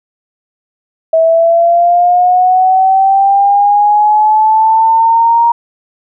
sine linear sweep, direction up, 646 to 940 Hz, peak -5 dBFS, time 1.13-5.52 s, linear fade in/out 5 ms, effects none

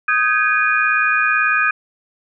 sine tone cluster, 1251 / 1546 / 1664 / 2455 Hz, D#6 / G6 / G#6 / D#7, +9 / -24 / +3 / -24 cents, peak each -19 dBFS, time 0.08-1.71 s, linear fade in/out 5 ms, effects none

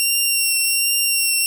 10% pulse tone with vibrato, 2752 Hz, F7, 26 cents flat, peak -8 dBFS, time 0-1.46 s, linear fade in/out 0 ms, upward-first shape triangle, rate 1.3 Hz, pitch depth 22 cents each way, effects none

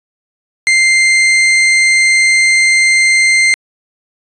40% pulse tone, 2093 Hz, C7, in tune, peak -6 dBFS, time 0.67-3.54 s, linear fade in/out 0 ms, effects resampled to 22050 Hz

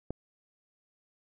click, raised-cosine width 2 ms, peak -21 dBFS, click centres 0.106 s, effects none

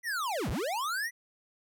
square linear two-way sweep, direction down then up, 2000 to 41 to 2000 Hz, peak -31 dBFS, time 0.03-1.11 s, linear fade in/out 50 ms, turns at 0.5 s, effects none

